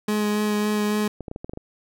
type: tone with vibrato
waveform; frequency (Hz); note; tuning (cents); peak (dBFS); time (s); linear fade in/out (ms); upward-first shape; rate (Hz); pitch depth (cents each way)
30% pulse; 210; G#3; +19; -18; 0.08-1.08; 5; sine; 3.6; 12
type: clicks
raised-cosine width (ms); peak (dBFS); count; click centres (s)
2; -20; 8; 1.207 / 1.282 / 1.314 / 1.361 / 1.445 / 1.495 / 1.535 / 1.574
effects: none